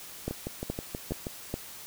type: two click trains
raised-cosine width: 2 ms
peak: -20 / -17 dBFS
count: 7 / 4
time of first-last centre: 0.31-1.268 / 0.28-1.541 s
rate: 6.26 / 2.38 Hz
effects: white hiss -45 dBFS RMS until 1.86 s